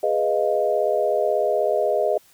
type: chord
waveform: sine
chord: F half-diminished seventh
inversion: first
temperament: equal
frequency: 415.3 / 493.9 / 622.3 / 698.5 Hz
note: Ab4 / Cb5 / Eb5 / F5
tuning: 0 / 0 / 0 / 0 cents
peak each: -24 / -25 / -21 / -26 dBFS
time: 0.03-2.18 s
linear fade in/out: 5 ms
effects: white hiss -55 dBFS RMS until 2.33 s